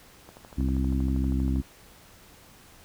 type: click train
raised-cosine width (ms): 1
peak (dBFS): -31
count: 17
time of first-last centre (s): 0.29-1.56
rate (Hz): 12.6
type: harmonic tone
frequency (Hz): 66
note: C2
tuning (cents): +16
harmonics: 1 / 2 / 3 / 4 / 5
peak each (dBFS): -25 / -32 / -32 / -30 / -38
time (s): 0.57-1.62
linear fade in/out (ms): 20
effects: pink hiss -53 dBFS RMS until 2.84 s